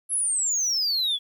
sine exponential sweep, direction down, 11120 to 3322 Hz, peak -19 dBFS, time 0.09-1.19 s, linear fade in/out 50 ms, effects tanh soft clip ceiling -21 dBFS + 10-bit

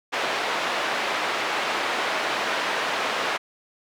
pink band-pass noise, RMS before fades -26 dBFS, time 0.12-3.38 s, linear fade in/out 20 ms, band 580 to 3100 Hz, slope 12 dB/octave, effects none

